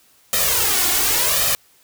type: noise with flanger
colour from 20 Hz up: white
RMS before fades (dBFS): -18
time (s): 0.33-1.55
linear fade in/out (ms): 0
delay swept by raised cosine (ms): 1.6 to 2.8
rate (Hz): 0.89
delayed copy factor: +0.95
effects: white hiss -55 dBFS RMS until 1.83 s